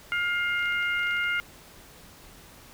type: harmonic tone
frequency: 707 Hz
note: F5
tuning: 21 cents sharp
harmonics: 2 / 3 / 4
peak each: -27 / -28 / -35 dBFS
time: 0.12-1.4 s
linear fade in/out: 0 ms
type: clicks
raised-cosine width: 0.2 ms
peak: -29 dBFS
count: 12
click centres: 0.593 / 0.627 / 0.657 / 0.724 / 0.827 / 0.993 / 1.032 / 1.07 / 1.11 / 1.168 / 1.24 / 1.391 s
effects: pink hiss -50 dBFS RMS until 2.73 s